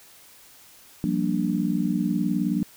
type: chord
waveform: sine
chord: G minor seventh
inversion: third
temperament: just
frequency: 176.4 / 196 / 235.2 / 294 Hz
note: F3 / G3 / Bb3 / D4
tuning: +18 / 0 / +16 / +2 cents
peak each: -27 dBFS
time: 1.04-2.63 s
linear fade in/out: 0 ms
effects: white hiss -51 dBFS RMS until 2.76 s